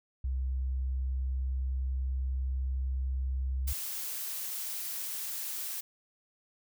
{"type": "tone with pitch glide", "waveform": "sine", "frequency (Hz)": [64.9, 65.39], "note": ["C2", "C2"], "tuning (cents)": [-13, 0], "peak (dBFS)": -29, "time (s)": [0.24, 3.73], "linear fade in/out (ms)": 5, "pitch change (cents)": 13, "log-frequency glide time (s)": [0.52, 3.46]}
{"type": "noise", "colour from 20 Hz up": "blue", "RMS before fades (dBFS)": -37, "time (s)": [3.67, 5.81], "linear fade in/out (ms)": 10}
{"effects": []}